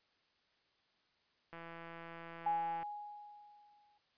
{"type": "click train", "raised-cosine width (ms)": 0.5, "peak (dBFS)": -35, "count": 218, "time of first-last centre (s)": [1.53, 2.829], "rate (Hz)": 167}
{"type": "tone with exponential decay", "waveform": "sine", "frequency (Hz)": 830.6, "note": "G#5", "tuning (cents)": 0, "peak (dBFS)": -30, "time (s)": [2.46, 3.98], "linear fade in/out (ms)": 5, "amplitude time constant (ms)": 330}
{"effects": ["white hiss -75 dBFS RMS until 4.17 s", "resampled to 11025 Hz"]}